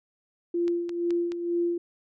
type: tone with tremolo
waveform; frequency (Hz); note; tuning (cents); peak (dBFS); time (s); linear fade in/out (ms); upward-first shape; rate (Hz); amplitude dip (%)
sine; 344.8; F4; -22; -22; 0.54-1.78; 5; sine; 2.1; 60
type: click train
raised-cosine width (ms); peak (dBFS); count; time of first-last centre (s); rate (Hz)
0.2; -24; 4; 0.68-1.32; 4.69
effects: none